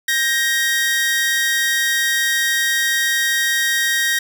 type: tone pair together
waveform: sawtooth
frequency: 1589 / 1877.7 Hz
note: G6 / A#6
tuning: +23 / +12 cents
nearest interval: minor third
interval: 289 cents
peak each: -20 / -13 dBFS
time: 0.08-4.19 s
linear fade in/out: 5 ms
effects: 7-bit